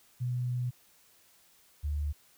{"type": "tone pair in turn", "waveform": "sine", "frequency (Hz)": [123.8, 73.61], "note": ["B2", "D2"], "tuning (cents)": [5, 5], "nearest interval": "major sixth", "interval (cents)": 900, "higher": "first", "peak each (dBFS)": [-29, -29], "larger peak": "neither", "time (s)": [[0.2, 0.71], [1.83, 2.13]], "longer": "first", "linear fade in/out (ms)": 20, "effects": ["white hiss -63 dBFS RMS until 2.37 s"]}